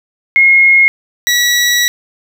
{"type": "tone pair in turn", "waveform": ["sine", "20% pulse"], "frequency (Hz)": [2155, 1937], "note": ["C#7", "B6"], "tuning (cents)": [-49, -34], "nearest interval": "major second", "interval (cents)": 185, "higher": "first", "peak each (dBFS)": -4, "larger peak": "neither", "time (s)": [[0.36, 0.88], [1.27, 1.88]], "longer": "second", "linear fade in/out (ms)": 0, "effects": []}